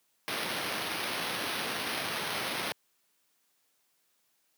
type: noise with sample-and-hold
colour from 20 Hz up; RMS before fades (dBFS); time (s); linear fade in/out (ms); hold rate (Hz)
violet; -34; 0.28-2.72; 0; 7350
effects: white hiss -73 dBFS RMS until 4.57 s + high-pass 150 Hz 12 dB/octave